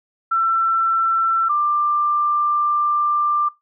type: tone pair in turn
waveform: sine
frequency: 1342 / 1186.5 Hz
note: E6 / D6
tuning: +31 / +17 cents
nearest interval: major second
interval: 214 cents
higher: first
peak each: -15 dBFS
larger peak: neither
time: 0.31-1.49 / 1.49-3.49 s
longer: second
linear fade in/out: 10 ms
effects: noise-tail reverb RT60 0.2 s tail -22 dB re dry